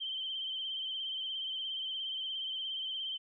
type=tone with vibrato; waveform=sine; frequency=3113 Hz; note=G7; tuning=13 cents flat; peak=-35 dBFS; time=0-3.18 s; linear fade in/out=20 ms; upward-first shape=sine; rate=17 Hz; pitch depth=43 cents each way; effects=none